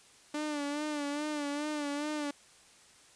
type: tone with vibrato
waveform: sawtooth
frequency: 294.5 Hz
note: D4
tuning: 5 cents sharp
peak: -29 dBFS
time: 0.34-2.31 s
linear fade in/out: 5 ms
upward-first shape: sine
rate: 2.4 Hz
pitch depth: 56 cents each way
effects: white hiss -59 dBFS RMS until 3.15 s + resampled to 22050 Hz